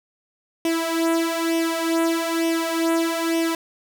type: tone with flanger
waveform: sawtooth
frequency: 330 Hz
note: E4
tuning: 2 cents sharp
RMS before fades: -22 dBFS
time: 0.65-3.55 s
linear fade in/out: 2 ms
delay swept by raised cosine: 0.34 to 2.94 ms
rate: 1.1 Hz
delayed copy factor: +0.7
effects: none